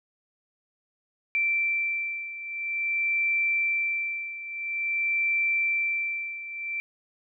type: beating tone pair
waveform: sine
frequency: 2343 / 2343.49 Hz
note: D7 / D7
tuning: -5 / -4 cents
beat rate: 0.49 Hz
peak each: -26 / -30 dBFS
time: 1.35-6.8 s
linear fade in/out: 0 ms
effects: none